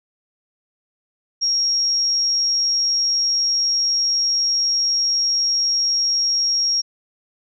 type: tone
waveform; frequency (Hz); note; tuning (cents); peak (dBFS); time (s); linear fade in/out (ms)
sine; 5588; F8; 0; -16; 1.41-6.82; 20
effects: none